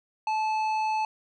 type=tone with tanh clipping; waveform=triangle; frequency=869 Hz; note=A5; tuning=22 cents flat; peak=-26 dBFS; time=0.27-1.05 s; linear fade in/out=2 ms; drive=14 dB; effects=none